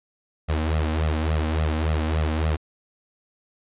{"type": "tone with flanger", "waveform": "sawtooth", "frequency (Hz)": 78.3, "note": "D#2", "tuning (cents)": 11, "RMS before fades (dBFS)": -23, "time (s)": [0.48, 2.57], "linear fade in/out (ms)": 20, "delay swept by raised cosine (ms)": [1.5, 3.9], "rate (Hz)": 3.5, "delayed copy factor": 1, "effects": ["resampled to 8000 Hz"]}